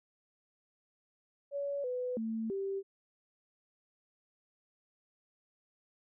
sine tone with pitch steps, 565 / 499.3 / 223.5 / 391.1 Hz, C#5 / B4 / A3 / G4, +33 / +19 / +27 / -4 cents, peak -33 dBFS, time 1.51-2.83 s, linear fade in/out 50 ms, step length 330 ms, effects none

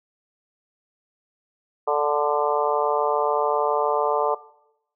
harmonic tone with a mistuned harmonic, 147.1 Hz, D3, 3 cents sharp, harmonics 3 / 4 / 5 / 6 / 7 / 8, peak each -24 / -25 / -26 / -27 / -27 / -28 dBFS, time 1.87-4.35 s, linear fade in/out 10 ms, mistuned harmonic 8, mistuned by +17 cents, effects noise-tail reverb RT60 0.8 s tail -20 dB re dry

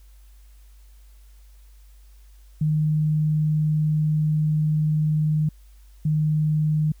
sine tone pair in turn, 153.4 / 153.4 Hz, D#3 / D#3, -24 / -24 cents, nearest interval unison, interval 0 cents, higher neither, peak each -18 dBFS, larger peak neither, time 2.61-5.49 / 6.05-6.92 s, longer first, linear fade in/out 5 ms, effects added 50 Hz sine -46 dBFS peak until 7 s + white hiss -62 dBFS RMS until 7 s

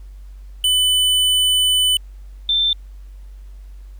square / sine tone pair in turn, 3000 / 3560 Hz, F#7 / A7, +23 / +20 cents, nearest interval minor third, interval 297 cents, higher second, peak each -14 dBFS, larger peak neither, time 0.64-1.97 / 2.49-2.73 s, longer first, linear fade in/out 2 ms, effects added 48 Hz sine -34 dBFS peak until 3.99 s + pink hiss -59 dBFS RMS until 3.99 s

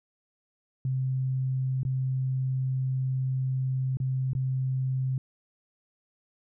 sine tone with dropouts, 130.81 Hz, C3, in tune, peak -25 dBFS, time 0.85-5.18 s, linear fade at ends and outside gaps 2 ms, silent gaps 1.832-1.85 / 3.971-4.001 / 4.333-4.35 s, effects none

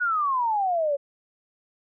sine exponential sweep, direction down, 1489 to 550 Hz, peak -21 dBFS, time 0-0.97 s, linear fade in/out 20 ms, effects none

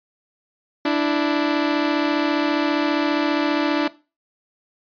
sawtooth tone pair together, 293.7 / 328.6 Hz, D4 / E4, 0 / -5 cents, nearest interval major second, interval 195 cents, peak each -15 / -19 dBFS, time 0.85-3.88 s, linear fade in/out 5 ms, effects noise-tail reverb RT60 0.3 s tail -18 dB re dry + resampled to 11025 Hz

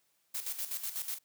blue noise with tremolo, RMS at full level -36 dBFS, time 0.34-1.19 s, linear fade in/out 10 ms, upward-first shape square, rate 8.1 Hz, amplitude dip 65%, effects white hiss -74 dBFS RMS until 1.24 s + high-pass 100 Hz 12 dB/octave

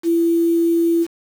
sine tone with quantisation, 335.8 Hz, E4, 32 cents sharp, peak -13 dBFS, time 0.03-1.07 s, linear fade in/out 50 ms, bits 6, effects none

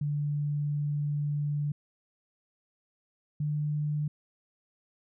sine tone pair in turn, 146.5 / 149.15 Hz, D3 / D3, -4 / +27 cents, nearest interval unison, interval 31 cents, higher second, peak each -27 dBFS, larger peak neither, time 0.01-1.72 / 3.4-4.08 s, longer first, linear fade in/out 5 ms, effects none

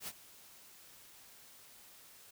white noise with ADSR envelope, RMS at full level -41 dBFS, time 0-2.31 s, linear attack 75 ms, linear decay 44 ms, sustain -17 dB, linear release 8 ms, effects none

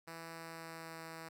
5% pulse tone with pitch glide, 164.81 to 162.92 Hz, E3 to E3, 0 to -20 cents, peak -35 dBFS, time 0.07-1.29 s, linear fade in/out 10 ms, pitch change -20 cents, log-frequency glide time 0.29-1.04 s, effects none

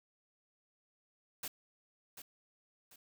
white noise with echo, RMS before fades -41 dBFS, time 1.43-1.48 s, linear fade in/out 5 ms, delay 740 ms, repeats 2, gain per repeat -9 dB, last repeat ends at 2.96 s, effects none

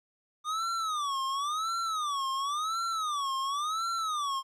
square tone with vibrato, 1205 Hz, D6, 44 cents sharp, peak -30 dBFS, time 0.44-4.43 s, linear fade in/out 50 ms, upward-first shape sine, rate 0.94 Hz, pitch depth 210 cents each way, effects low-pass 8000 Hz 12 dB/octave + 12-bit

